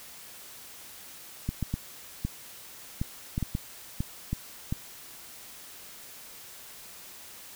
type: clicks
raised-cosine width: 5 ms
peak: -16 dBFS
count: 11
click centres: 1.49 / 1.627 / 1.74 / 2.25 / 3.015 / 3.379 / 3.427 / 3.551 / 4.005 / 4.33 / 4.725 s
effects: white hiss -47 dBFS RMS until 7.55 s